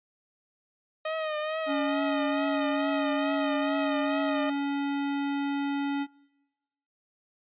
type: tone with vibrato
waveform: sawtooth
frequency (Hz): 622.3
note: D#5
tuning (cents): 0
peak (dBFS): -25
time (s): 1.05-4.5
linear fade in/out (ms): 5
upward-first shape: triangle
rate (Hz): 2.3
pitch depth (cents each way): 56
type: tone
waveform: square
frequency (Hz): 281.6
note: C#4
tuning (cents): +27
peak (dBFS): -28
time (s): 1.66-6.07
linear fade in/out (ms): 50
effects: noise-tail reverb RT60 1.0 s tail -23 dB re dry + resampled to 8000 Hz